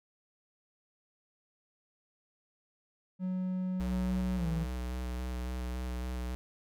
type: tone with pitch glide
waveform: triangle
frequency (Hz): 184.7 to 163.6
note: F#3 to E3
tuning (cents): -3 to -13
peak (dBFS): -29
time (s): 3.19-4.67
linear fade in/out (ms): 50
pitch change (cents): -210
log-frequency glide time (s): 4.37-4.47
type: tone with vibrato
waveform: square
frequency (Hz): 62.1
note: B1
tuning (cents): +10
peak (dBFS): -35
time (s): 3.8-6.35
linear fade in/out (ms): 0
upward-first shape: square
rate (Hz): 3.6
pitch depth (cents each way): 17
effects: none